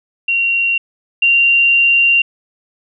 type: tone pair in turn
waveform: sine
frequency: 2752 / 2768 Hz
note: F7 / F7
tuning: -26 / -16 cents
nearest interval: unison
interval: 10 cents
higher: second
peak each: -12 / -8 dBFS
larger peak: second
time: 0.28-0.78 / 1.22-2.22 s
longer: second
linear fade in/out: 5 ms
effects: none